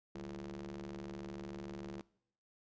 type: ring-modulated tone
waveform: sawtooth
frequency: 73.42 Hz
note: D2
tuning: in tune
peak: -37 dBFS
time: 0.15-2.01 s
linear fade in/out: 0 ms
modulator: 267 Hz
effects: noise-tail reverb RT60 0.7 s tail -22 dB re dry + resampled to 16000 Hz